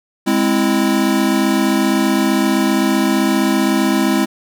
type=chord; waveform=square; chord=Ab augmented; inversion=none; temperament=equal with one note detuned; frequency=206.2 / 261.6 / 329.6 Hz; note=Ab3 / C4 / E4; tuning=-12 / 0 / 0 cents; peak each=-18 dBFS; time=0.26-4.26 s; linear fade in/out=20 ms; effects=none